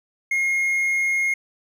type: tone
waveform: triangle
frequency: 2146 Hz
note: C7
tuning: 43 cents sharp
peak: -17 dBFS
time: 0.31-1.34 s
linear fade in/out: 5 ms
effects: none